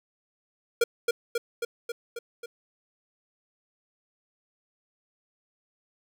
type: tone with echo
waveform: square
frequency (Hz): 470.4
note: A#4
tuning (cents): +16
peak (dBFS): -19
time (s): 0.81-0.84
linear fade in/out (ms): 5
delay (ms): 270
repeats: 6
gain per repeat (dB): -3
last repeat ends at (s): 2.46
effects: none